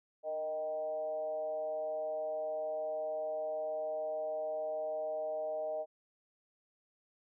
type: tone with frequency modulation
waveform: sine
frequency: 622.3 Hz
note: D#5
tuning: in tune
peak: -34 dBFS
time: 0.23-5.86 s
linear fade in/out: 50 ms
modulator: 159 Hz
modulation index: 0.6
effects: none